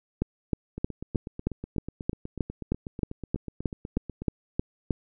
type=two click trains; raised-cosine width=3 ms; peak=-22 / -12 dBFS; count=29 / 16; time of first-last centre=0.78-4.22 / 0.22-4.907 s; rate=8.14 / 3.2 Hz; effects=none

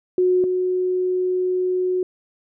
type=tone pair in turn; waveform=sine; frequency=365 / 366.5 Hz; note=F#4 / F#4; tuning=-24 / -16 cents; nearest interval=unison; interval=8 cents; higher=second; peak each=-14 / -18 dBFS; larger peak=first; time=0.18-0.44 / 0.44-2.03 s; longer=second; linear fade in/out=2 ms; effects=none

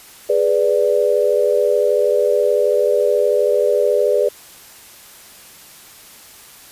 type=chord; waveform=sine; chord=G# diminished; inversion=none; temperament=equal; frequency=415.3 / 493.9 / 587.3 Hz; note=G#4 / B4 / D5; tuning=0 / 0 / 0 cents; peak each=-17 dBFS; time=0.29-4.29 s; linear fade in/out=10 ms; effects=white hiss -42 dBFS RMS until 6.71 s + resampled to 32000 Hz

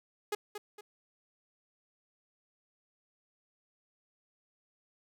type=tone with echo; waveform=sawtooth; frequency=416.6 Hz; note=G#4; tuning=5 cents sharp; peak=-27 dBFS; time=0.32-0.35 s; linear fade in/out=5 ms; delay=230 ms; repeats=2; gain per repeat=-8 dB; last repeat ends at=0.81 s; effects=none

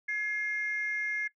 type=tone pair together; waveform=sine; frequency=1694.1 / 2124 Hz; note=G#6 / C7; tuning=+34 / +25 cents; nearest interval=major third; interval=391 cents; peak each=-32 / -31 dBFS; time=0.08-1.28 s; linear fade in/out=10 ms; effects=noise-tail reverb RT60 0.1 s tail -19 dB re dry + tanh soft clip ceiling -23 dBFS

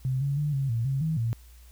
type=tone with pitch steps; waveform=sine; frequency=130.4 / 140.2 / 148 / 136.5 / 115.2 / 135.5 / 159.2 / 115.1 Hz; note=C3 / C#3 / D3 / C#3 / A#2 / C#3 / D#3 / A#2; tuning=-5 / +20 / +14 / -26 / -20 / -39 / +40 / -22 cents; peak=-24 dBFS; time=0.05-1.33 s; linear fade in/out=0 ms; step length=160 ms; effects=added 60 Hz sine -48 dBFS peak until 1.71 s + white hiss -59 dBFS RMS until 1.71 s

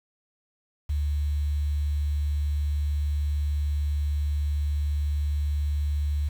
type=tone with quantisation; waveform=sine; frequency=73.3 Hz; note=D2; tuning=3 cents flat; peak=-23 dBFS; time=0.89-6.29 s; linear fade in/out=10 ms; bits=8; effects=none

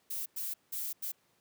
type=noise bursts at uneven times; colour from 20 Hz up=violet; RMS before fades=-37 dBFS; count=4; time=0.1-0.26 / 0.36-0.54 / 0.72-0.93 / 1.02-1.12 s; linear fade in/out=10 ms; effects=pink hiss -71 dBFS RMS until 1.4 s + high-pass 150 Hz 12 dB/octave

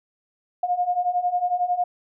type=beating tone pair; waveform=sine; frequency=708 / 719 Hz; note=F5 / F#5; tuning=+23 / -50 cents; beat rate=11 Hz; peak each=-25 / -22 dBFS; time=0.63-1.84 s; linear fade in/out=5 ms; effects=none

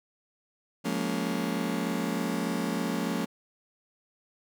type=chord; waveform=35% pulse; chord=Bb minor seventh; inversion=second; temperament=just; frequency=174.81 / 209.8 / 233.1 / 279.7 Hz; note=F3 / Ab3 / Bb3 / Db4; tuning=+2 / +18 / 0 / +16 cents; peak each=-32 dBFS; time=0.84-3.26 s; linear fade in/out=20 ms; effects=none

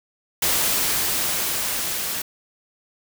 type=noise with level ramp; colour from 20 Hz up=white; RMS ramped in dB=-20 to -27 dBFS; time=0.42-2.22 s; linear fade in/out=5 ms; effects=none

